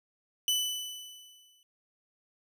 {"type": "tone with exponential decay", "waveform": "sawtooth", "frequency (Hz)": 2990, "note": "F#7", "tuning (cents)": 17, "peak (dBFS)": -21, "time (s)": [0.48, 1.63], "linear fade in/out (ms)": 1, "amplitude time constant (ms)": 250, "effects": []}